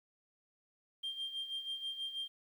sine tone with tremolo, 3184 Hz, G7, 26 cents sharp, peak -34 dBFS, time 1.03-2.28 s, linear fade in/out 10 ms, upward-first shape sine, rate 6.2 Hz, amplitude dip 70%, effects tanh soft clip ceiling -34 dBFS + 11-bit

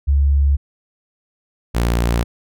sine / sawtooth tone pair in turn, 70.3 / 58.47 Hz, C#2 / A#1, +25 / +6 cents, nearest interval minor third, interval 319 cents, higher first, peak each -11 dBFS, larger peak neither, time 0.07-0.57 / 1.74-2.24 s, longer neither, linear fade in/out 20 ms, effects none

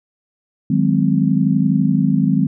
sine chord, Ab dominant seventh, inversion second, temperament just, 155.74 / 186.89 / 207.7 / 259.6 Hz, Eb3 / Gb3 / Ab3 / C4, +2 / +18 / 0 / -13 cents, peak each -18 dBFS, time 0.7-2.47 s, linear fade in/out 5 ms, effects none

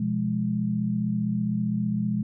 sine chord, F diminished, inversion second, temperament equal with one note detuned, 123.47 / 172.31 / 207.7 Hz, Cb3 / F3 / Ab3, 0 / -23 / 0 cents, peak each -30 / -30 / -25 dBFS, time 0-2.23 s, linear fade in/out 5 ms, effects none

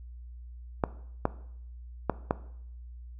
clicks, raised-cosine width 1 ms, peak -10 dBFS, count 4, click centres 0.838 / 1.254 / 2.097 / 2.309 s, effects noise-tail reverb RT60 0.7 s tail -17 dB re dry + added 60 Hz sine -42 dBFS peak until 3.19 s

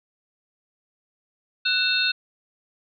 sine tone cluster, 1486 / 2660 / 3682 / 4235 Hz, F#6 / E7 / A#7 / C8, +7 / +15 / -22 / +20 cents, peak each -25 dBFS, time 1.65-2.12 s, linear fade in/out 10 ms, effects none

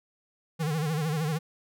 square tone with vibrato, 155.56 Hz, D#3, in tune, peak -27 dBFS, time 0.59-1.39 s, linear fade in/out 20 ms, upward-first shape sine, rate 13 Hz, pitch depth 110 cents each way, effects none

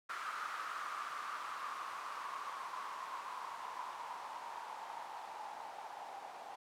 violet noise with low-pass filter sweep, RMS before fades -45 dBFS, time 0.09-6.56 s, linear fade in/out 10 ms, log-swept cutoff 1300 to 790 Hz, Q 6.5, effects none

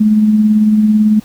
sine tone with tremolo, 213.7 Hz, G#3, 50 cents sharp, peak -5 dBFS, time 0-1.2 s, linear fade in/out 10 ms, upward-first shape sine, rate 18 Hz, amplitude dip 35%, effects pink hiss -42 dBFS RMS until 1.24 s

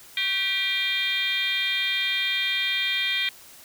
sine tone with frequency modulation, 2800 Hz, F7, 4 cents sharp, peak -22 dBFS, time 0.17-3.29 s, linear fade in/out 2 ms, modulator 420 Hz, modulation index 2.3, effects white hiss -48 dBFS RMS until 3.64 s

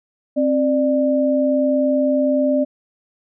sine tone pair together, 264.8 / 594 Hz, C4 / D5, +21 / +20 cents, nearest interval octave + major second, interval 1399 cents, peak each -17 dBFS, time 0.36-2.65 s, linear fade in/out 20 ms, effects none

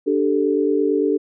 sine chord, D suspended fourth, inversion none, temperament just, 293.7 / 391.6 / 440.5 Hz, D4 / G4 / A4, 0 / -2 / +2 cents, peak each -20 dBFS, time 0.06-1.18 s, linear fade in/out 20 ms, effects none

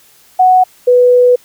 sine tone pair in turn, 740 / 493.9 Hz, F#5 / B4, 0 / 0 cents, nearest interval perfect fifth, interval 700 cents, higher first, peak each -4 dBFS, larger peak neither, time 0.39-0.64 / 0.87-1.36 s, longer second, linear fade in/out 10 ms, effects white hiss -46 dBFS RMS until 1.44 s

